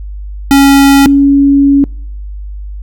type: tone pair in turn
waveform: square / sine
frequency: 277.2 / 279.5 Hz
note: C#4 / C#4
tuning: 0 / +14 cents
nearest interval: unison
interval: 14 cents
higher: second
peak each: -3 dBFS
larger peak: neither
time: 0.51-1.06 / 1.06-1.84 s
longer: second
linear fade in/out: 0 ms
effects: noise-tail reverb RT60 0.6 s tail -26 dB re dry + added 50 Hz sine -20 dBFS peak until 2.82 s